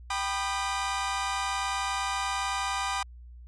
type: chord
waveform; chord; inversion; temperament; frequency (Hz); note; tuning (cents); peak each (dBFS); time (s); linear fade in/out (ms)
sawtooth; G augmented; none; equal with one note detuned; 784 / 987.8 / 1215.4; G5 / B5 / D#6; 0 / 0 / -41; -29; 0.1-3.03; 5
effects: added 60 Hz sine -44 dBFS peak until 3.47 s + resampled to 22050 Hz